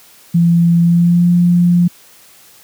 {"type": "tone with pitch glide", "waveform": "sine", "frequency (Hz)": [170, 174.98], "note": ["F3", "F3"], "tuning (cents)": [-46, 4], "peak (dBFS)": -7, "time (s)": [0.34, 1.88], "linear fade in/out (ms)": 10, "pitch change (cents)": 50, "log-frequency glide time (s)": [0.81, 1.29], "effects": ["white hiss -44 dBFS RMS until 2.63 s", "high-pass 80 Hz 12 dB/octave"]}